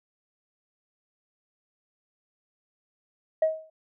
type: tone with exponential decay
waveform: sine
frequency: 634 Hz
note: D#5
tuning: 32 cents sharp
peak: -15 dBFS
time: 3.42-3.7 s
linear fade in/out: 5 ms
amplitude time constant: 59 ms
effects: tanh soft clip ceiling -15 dBFS